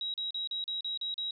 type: tone bursts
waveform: sine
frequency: 3841 Hz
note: B7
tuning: 49 cents flat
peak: -32 dBFS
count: 8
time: 0.01-1.309 s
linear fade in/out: 2 ms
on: 130 ms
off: 37 ms
effects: none